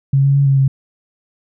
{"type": "tone with pitch steps", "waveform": "sine", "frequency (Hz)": [137, 138.8, 140.2, 136.8, 135.1], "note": ["C#3", "C#3", "C#3", "C#3", "C#3"], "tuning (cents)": [-20, 3, 20, -23, -44], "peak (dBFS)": -9, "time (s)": [0.13, 0.68], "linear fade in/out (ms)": 5, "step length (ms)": 110, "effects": []}